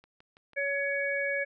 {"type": "click train", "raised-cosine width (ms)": 0.3, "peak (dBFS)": -39, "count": 4, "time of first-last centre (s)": [0.04, 0.533], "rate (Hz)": 6.08}
{"type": "harmonic tone", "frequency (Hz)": 561, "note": "C#5", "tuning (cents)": 21, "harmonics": [1, 3, 4], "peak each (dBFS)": [-32, -32, -32], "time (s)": [0.56, 1.45], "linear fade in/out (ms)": 20}
{"effects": []}